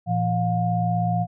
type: tone cluster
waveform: sine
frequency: 114.6 / 170.8 / 712 Hz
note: A#2 / F3 / F5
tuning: -29 / -38 / +33 cents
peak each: -24 dBFS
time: 0.06-1.27 s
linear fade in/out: 50 ms
effects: none